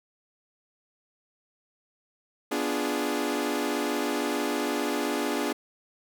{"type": "chord", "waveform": "sawtooth", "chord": "B diminished seventh", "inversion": "none", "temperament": "equal", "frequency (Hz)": [246.9, 293.7, 349.2, 415.3], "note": ["B3", "D4", "F4", "Ab4"], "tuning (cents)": [0, 0, 0, 0], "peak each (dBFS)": [-29, -26, -30, -28], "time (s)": [2.51, 5.53], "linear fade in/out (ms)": 10, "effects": []}